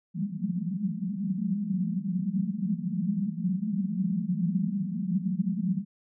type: band-pass noise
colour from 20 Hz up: white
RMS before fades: -29 dBFS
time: 0.14-5.85 s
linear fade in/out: 50 ms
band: 170 to 210 Hz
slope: 96 dB/octave
effects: none